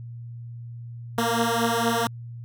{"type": "beating tone pair", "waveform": "10% pulse", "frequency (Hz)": [229.8, 234.1], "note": ["A#3", "A#3"], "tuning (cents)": [-25, 8], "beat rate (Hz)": 4.3, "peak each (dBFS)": -16, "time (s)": [1.18, 2.07], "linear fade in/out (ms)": 2, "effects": ["added 118 Hz sine -35 dBFS peak until 2.44 s"]}